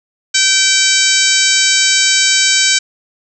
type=harmonic tone with a mistuned harmonic; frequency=772 Hz; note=G5; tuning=27 cents flat; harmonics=2 / 3 / 4 / 5 / 6 / 7 / 8 / 9 / 10; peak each=-18 / -18 / -18 / -18 / -18 / -18 / -18 / -18 / -18 dBFS; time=0.34-2.79 s; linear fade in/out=10 ms; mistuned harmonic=7; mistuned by=+26 cents; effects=none